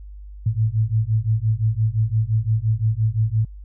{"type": "beating tone pair", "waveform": "sine", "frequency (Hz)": [107.4, 113.2], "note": ["A2", "A2"], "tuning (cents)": [-41, 50], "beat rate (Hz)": 5.8, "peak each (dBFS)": -20, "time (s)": [0.46, 3.45], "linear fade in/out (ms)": 5, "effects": ["added 50 Hz sine -35 dBFS peak until 3.64 s"]}